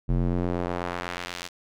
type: tone with band-pass filter sweep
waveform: square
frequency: 44.06 Hz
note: F1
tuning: 16 cents sharp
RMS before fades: -28 dBFS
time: 0.08-1.49 s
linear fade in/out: 20 ms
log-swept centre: 130 to 5000 Hz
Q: 0.76
effects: none